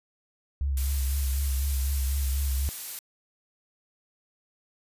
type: tone with vibrato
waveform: sine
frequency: 67.8 Hz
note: C#2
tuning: 38 cents flat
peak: -24 dBFS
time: 0.61-2.69 s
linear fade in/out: 0 ms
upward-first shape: sine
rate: 4 Hz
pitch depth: 59 cents each way
type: noise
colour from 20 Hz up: blue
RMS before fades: -35 dBFS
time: 0.77-2.99 s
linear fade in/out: 2 ms
effects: resampled to 32000 Hz